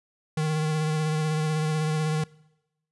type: tone with vibrato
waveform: square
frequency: 155.2 Hz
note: D#3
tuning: 4 cents flat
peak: -24 dBFS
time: 0.37-2.24 s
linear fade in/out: 5 ms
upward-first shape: triangle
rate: 16 Hz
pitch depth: 30 cents each way
effects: noise-tail reverb RT60 0.9 s tail -23 dB re dry + resampled to 24000 Hz